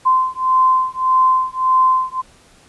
sine beating tone pair, 1034 / 1035.7 Hz, C6 / C6, -21 / -18 cents, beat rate 1.7 Hz, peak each -15 dBFS, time 0.05-2.22 s, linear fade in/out 20 ms, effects pink hiss -49 dBFS RMS until 2.68 s + resampled to 24000 Hz

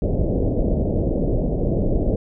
pink low-pass noise, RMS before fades -20 dBFS, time 0.02-2.16 s, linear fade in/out 2 ms, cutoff 620 Hz, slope 48 dB/octave, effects none

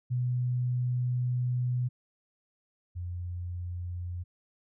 sine tone pair in turn, 124.2 / 88.3 Hz, B2 / F2, +10 / +20 cents, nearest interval tritone, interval 590 cents, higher first, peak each -26 / -33 dBFS, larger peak first, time 0.1-1.89 / 2.95-4.24 s, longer first, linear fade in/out 20 ms, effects none

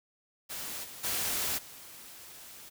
white noise with level steps, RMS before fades -39 / -46 / -32 / -49 dBFS, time 0.49-2.7 s, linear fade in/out 20 ms, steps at 0.83 / 1.03 / 1.57 s, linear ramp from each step 20 ms, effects none

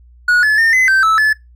triangle tone with pitch steps, 1457 / 1721 / 1817 / 2033 / 1554 / 1309 / 1729 Hz, F#6 / A6 / A#6 / B6 / G6 / E6 / A6, -27 / -39 / -45 / +50 / -16 / -13 / -31 cents, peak -7 dBFS, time 0.28-1.33 s, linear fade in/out 5 ms, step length 150 ms, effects noise-tail reverb RT60 0.2 s tail -22 dB re dry + added 60 Hz sine -41 dBFS peak until 1.55 s

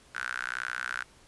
sawtooth tone with high-pass filter, 61.74 Hz, B1, in tune, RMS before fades -35 dBFS, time 0.14-1.04 s, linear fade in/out 20 ms, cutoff 1500 Hz, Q 9.4, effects pink hiss -58 dBFS RMS until 1.27 s + resampled to 24000 Hz

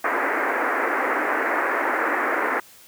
white band-pass noise, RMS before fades -23 dBFS, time 0.04-2.6 s, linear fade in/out 5 ms, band 270 to 2000 Hz, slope 48 dB/octave, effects white hiss -49 dBFS RMS until 2.87 s + high-pass 60 Hz 12 dB/octave

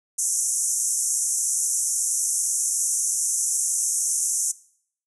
pink band-pass noise, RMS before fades -24 dBFS, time 0.18-4.52 s, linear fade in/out 10 ms, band 5900 to 11000 Hz, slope 96 dB/octave, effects noise-tail reverb RT60 0.6 s tail -20 dB re dry

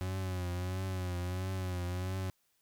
40% pulse tone with vibrato, 91.7 Hz, F#2, 15 cents flat, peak -33 dBFS, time 0.01-2.3 s, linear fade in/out 0 ms, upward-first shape triangle, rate 1.5 Hz, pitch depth 68 cents each way, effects white hiss -75 dBFS RMS until 2.61 s

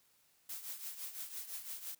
blue noise with tremolo, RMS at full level -42 dBFS, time 0.49-1.95 s, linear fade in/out 5 ms, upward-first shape triangle, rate 5.9 Hz, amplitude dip 75%, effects white hiss -71 dBFS RMS until 1.99 s

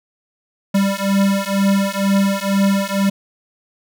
square beating tone pair, 196 / 198.1 Hz, G3 / G3, 0 / +18 cents, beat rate 2.1 Hz, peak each -18 dBFS, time 0.74-3.1 s, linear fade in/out 10 ms, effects none

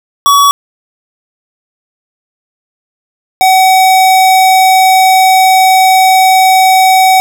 square tone pair in turn, 1131 / 754.9 Hz, C#6 / F#5, +34 / +35 cents, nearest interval perfect fifth, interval 699 cents, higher first, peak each -4 dBFS, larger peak neither, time 0.26-0.51 / 3.41-7.2 s, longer second, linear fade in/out 0 ms, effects none

